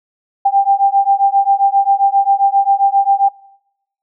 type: beating tone pair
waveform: sine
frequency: 788 / 795.5 Hz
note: G5 / G5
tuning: +9 / +25 cents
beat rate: 7.5 Hz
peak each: -12 dBFS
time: 0.45-3.29 s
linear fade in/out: 10 ms
effects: noise-tail reverb RT60 0.8 s tail -22 dB re dry